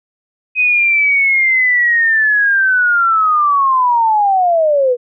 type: linear sweep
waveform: sine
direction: down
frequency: 2521 to 476.8 Hz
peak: -9 dBFS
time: 0.55-4.97 s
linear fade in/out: 50 ms
effects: none